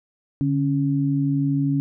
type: tone pair together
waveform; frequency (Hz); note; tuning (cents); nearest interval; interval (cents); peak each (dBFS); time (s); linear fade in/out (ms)
sine; 144.4 / 276.9; D3 / C#4; -29 / -2; major seventh; 1127; -21; 0.41-1.8; 0
effects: none